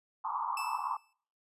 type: band-pass noise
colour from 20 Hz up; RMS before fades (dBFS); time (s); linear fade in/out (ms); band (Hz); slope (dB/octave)
white; -35; 0.24-0.97; 5; 830 to 1200; 96
type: tone with exponential decay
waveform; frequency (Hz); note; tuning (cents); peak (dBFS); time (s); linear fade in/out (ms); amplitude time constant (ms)
sawtooth; 2637; E7; 0; -32; 0.57-1.13; 2; 120
effects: noise-tail reverb RT60 0.5 s tail -25 dB re dry + resampled to 32000 Hz